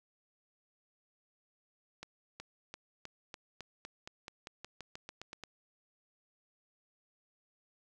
accelerating click train, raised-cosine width 0.2 ms, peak -27 dBFS, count 17, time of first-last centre 2.03-5.437 s, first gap 370 ms, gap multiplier 0.92, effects none

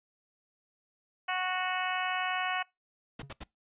harmonic tone, 368.5 Hz, F#4, 7 cents flat, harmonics 2 / 3 / 4 / 5 / 6 / 7 / 8, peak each -34 / -36 / -37 / -38 / -39 / -39 / -40 dBFS, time 1.28-2.63 s, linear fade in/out 10 ms
pink noise bursts, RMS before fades -41 dBFS, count 3, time 3.19-3.437 s, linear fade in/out 5 ms, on 33 ms, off 74 ms
triangle tone with exponential decay, 138.59 Hz, C#3, in tune, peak -37 dBFS, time 3.23-3.36 s, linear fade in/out 0 ms, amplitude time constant 28 ms
effects noise-tail reverb RT60 0.2 s tail -24 dB re dry + resampled to 8000 Hz

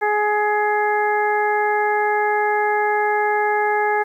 harmonic tone, 419.4 Hz, G#4, 17 cents sharp, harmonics 1 / 2 / 3 / 4 / 5, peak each -21 / -19 / -30 / -24 / -28 dBFS, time 0.01-4.04 s, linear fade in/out 20 ms, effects 9-bit

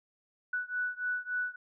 sine beating tone pair, 1480 / 1483.5 Hz, F#6 / F#6, 0 / +4 cents, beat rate 3.5 Hz, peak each -34 / -35 dBFS, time 0.53-1.56 s, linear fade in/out 5 ms, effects none

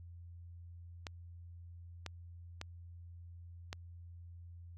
clicks, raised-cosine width 0.2 ms, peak -24 dBFS, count 4, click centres 1.068 / 2.063 / 2.614 / 3.729 s, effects added 86 Hz sine -49 dBFS peak until 4.77 s

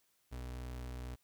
35% pulse tone, 62 Hz, B1, 7 cents sharp, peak -40 dBFS, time 0.31-1.16 s, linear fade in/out 20 ms, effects white hiss -75 dBFS RMS until 1.23 s

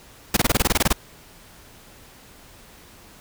pink noise bursts, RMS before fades -17 dBFS, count 12, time 0.34-0.929 s, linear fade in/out 5 ms, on 28 ms, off 23 ms, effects pink hiss -48 dBFS RMS until 3.2 s

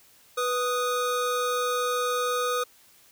square tone pair together, 492.8 / 1244.5 Hz, B4 / D#6, -4 / 0 cents, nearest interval octave + major third, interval 1604 cents, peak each -28 dBFS, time 0.37-2.64 s, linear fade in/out 10 ms, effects white hiss -57 dBFS RMS until 3.11 s

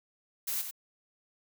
blue noise with echo, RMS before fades -33 dBFS, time 0.47-0.62 s, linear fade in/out 10 ms, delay 92 ms, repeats 1, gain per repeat -7 dB, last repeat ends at 0.712 s, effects none

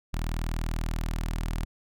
sawtooth tone with notch filter, 40.24 Hz, E1, 41 cents flat, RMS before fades -30 dBFS, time 0.13-1.65 s, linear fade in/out 10 ms, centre 470 Hz, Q 1.3, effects none

